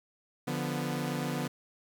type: chord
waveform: sawtooth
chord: B diminished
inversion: first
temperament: equal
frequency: 146.83 / 174.61 / 246.9 Hz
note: D3 / F3 / B3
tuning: 0 / 0 / 0 cents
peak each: -31 / -33 / -31 dBFS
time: 0.47-1.48 s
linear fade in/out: 10 ms
effects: 10-bit